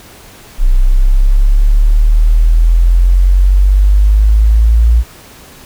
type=exponential sweep; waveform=sine; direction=up; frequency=30.88 to 58.27 Hz; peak=-4 dBFS; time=0.58-5.04 s; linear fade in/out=50 ms; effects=pink hiss -37 dBFS RMS until 5.65 s